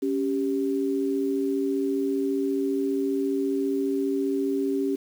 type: tone pair together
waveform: sine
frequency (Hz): 277.2 / 392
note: C#4 / G4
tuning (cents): 0 / 0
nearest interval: tritone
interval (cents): 600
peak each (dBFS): -25 / -26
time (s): 0.02-4.96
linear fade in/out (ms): 10
effects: 8-bit